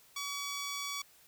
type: tone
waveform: 10% pulse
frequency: 1136 Hz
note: C#6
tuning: 42 cents sharp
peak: -28 dBFS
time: 0.16-1.02 s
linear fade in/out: 5 ms
effects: white hiss -62 dBFS RMS until 1.27 s